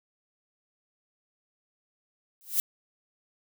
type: noise with exponential growth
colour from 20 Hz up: violet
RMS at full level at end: -21 dBFS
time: 2.41-2.6 s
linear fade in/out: 0 ms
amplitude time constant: 40 ms
effects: none